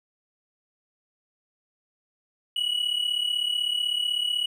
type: tone pair together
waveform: triangle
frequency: 2925 / 2961 Hz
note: F#7 / F#7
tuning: -21 / +1 cents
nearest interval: unison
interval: 22 cents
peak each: -24 / -27 dBFS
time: 2.56-4.46 s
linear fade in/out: 5 ms
effects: none